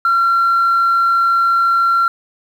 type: tone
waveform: sine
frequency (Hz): 1367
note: F6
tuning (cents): -37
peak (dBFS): -9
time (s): 0.05-2.08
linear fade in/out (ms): 2
effects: tanh soft clip ceiling -8 dBFS + 7-bit